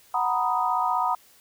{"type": "chord", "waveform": "sine", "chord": "B major seventh", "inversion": "second", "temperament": "equal", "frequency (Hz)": [740, 932.3, 987.8, 1244.5], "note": ["F#5", "A#5", "B5", "D#6"], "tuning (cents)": [0, 0, 0, 0], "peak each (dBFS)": -27, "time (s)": [0.14, 1.15], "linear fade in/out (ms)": 5, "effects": ["white hiss -56 dBFS RMS until 1.4 s"]}